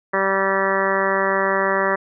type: harmonic tone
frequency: 193.8 Hz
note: G3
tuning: 20 cents flat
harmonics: 1 / 2 / 3 / 4 / 5 / 6 / 7 / 8 / 9 / 10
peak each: -30 / -24 / -23 / -31 / -25 / -25 / -28 / -30 / -25 / -27 dBFS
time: 0.13-1.96 s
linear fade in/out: 10 ms
effects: none